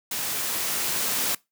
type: noise with level ramp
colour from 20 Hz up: white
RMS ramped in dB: -29 to -25 dBFS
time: 0.11-1.35 s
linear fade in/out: 5 ms
effects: noise-tail reverb RT60 0.2 s tail -22 dB re dry + high-pass 100 Hz 12 dB/octave